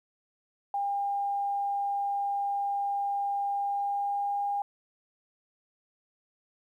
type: tone with pitch glide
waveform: sine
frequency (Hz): 803 to 808.6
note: G5 to G#5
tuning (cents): +41 to -46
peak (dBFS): -27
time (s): 0.74-4.62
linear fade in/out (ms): 2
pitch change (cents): +13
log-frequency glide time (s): 3.52-4.42
effects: 11-bit